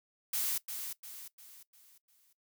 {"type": "noise with echo", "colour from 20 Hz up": "blue", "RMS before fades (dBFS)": -33, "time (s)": [0.33, 0.58], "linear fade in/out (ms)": 5, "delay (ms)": 350, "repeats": 5, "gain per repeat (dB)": -7, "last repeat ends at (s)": 2.33, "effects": ["noise-tail reverb RT60 0.1 s tail -17 dB re dry"]}